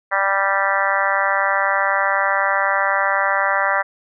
harmonic tone, 196 Hz, G3, in tune, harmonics 3 / 4 / 5 / 6 / 7 / 8 / 9 / 10, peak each -24 / -24 / -24 / -24 / -24 / -24 / -24 / -24 dBFS, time 0.11-3.83 s, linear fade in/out 20 ms, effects none

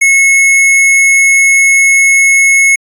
square tone, 2185 Hz, C#7, 26 cents flat, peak -5 dBFS, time 0.01-2.76 s, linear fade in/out 10 ms, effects resampled to 32000 Hz

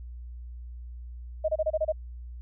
sine tone bursts, 626 Hz, D#5, 10 cents sharp, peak -22 dBFS, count 7, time 1.44-1.923 s, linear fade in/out 10 ms, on 45 ms, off 28 ms, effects added 60 Hz sine -38 dBFS peak until 2.41 s

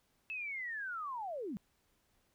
sine linear sweep, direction down, 2637 to 174.61 Hz, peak -38 dBFS, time 0.3-1.57 s, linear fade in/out 0 ms, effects pink hiss -75 dBFS RMS until 2.34 s

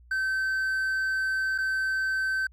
triangle tone with dropouts, 1543 Hz, G6, 28 cents flat, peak -23 dBFS, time 0.11-2.47 s, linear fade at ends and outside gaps 5 ms, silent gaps 1.58-1.584 s, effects added 60 Hz sine -51 dBFS peak until 2.52 s

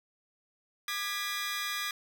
20% pulse chord, G# diminished, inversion second, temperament equal with one note detuned, 1200 / 1661.2 / 1975.5 Hz, D6 / G#6 / B6, +37 / 0 / 0 cents, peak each -32 dBFS, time 0.88-1.91 s, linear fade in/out 2 ms, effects none

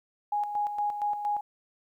sine tone with tremolo, 828 Hz, G#5, 5 cents flat, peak -25 dBFS, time 0.32-1.41 s, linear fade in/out 5 ms, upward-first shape square, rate 4.3 Hz, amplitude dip 55%, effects 11-bit

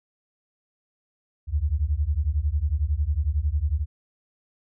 sine beating tone pair, 68.9 / 79.9 Hz, C#2 / D#2, -10 / +47 cents, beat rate 11 Hz, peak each -24 dBFS, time 1.47-3.86 s, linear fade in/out 50 ms, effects none

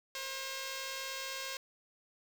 5% pulse tone pair together, 485.6 / 535.1 Hz, B4 / C5, -29 / +39 cents, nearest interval major second, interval 168 cents, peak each -37 / -27 dBFS, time 0.15-1.57 s, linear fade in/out 2 ms, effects 10-bit

